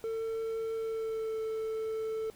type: tone with pitch glide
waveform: triangle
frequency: 449 to 441.5 Hz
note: A4 to A4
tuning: +35 to +6 cents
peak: -30 dBFS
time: 0.04-2.3 s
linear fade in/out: 0 ms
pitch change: -29 cents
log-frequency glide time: 0.74-1.38 s
effects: pink hiss -58 dBFS RMS until 2.35 s